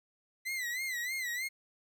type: tone with vibrato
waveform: 40% pulse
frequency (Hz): 2013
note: B6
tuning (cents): +33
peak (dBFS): -33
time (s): 0.45-1.49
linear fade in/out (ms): 20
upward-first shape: sine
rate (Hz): 3.2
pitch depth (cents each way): 110
effects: 12-bit